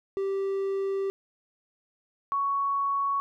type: tone pair in turn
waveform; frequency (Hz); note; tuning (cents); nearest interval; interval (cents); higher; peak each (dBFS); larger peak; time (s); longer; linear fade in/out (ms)
triangle / sine; 390.6 / 1114.4; G4 / C#6; -6 / +9; octave + tritone; 1815; second; -24; neither; 0.17-1.1 / 2.32-3.2; first; 0
effects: none